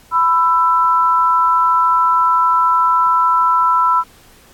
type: tone pair together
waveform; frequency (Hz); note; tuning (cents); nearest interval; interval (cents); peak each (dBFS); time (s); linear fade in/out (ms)
sine; 996.4 / 1330; B5 / E6; +15 / +15; perfect fourth; 500; -13; 0.11-4.04; 50
effects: pink hiss -47 dBFS RMS until 4.53 s + AAC 64 kbps